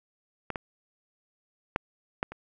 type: clicks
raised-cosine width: 0.5 ms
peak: -17 / -17 / -10 / -12 / -25 dBFS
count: 5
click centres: 0.503 / 0.558 / 1.761 / 2.229 / 2.32 s
effects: none